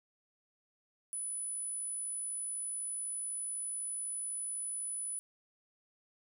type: tone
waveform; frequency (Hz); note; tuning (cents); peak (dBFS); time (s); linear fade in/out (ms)
sine; 9956; D#9; 0; -36; 1.13-5.19; 0
effects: 11-bit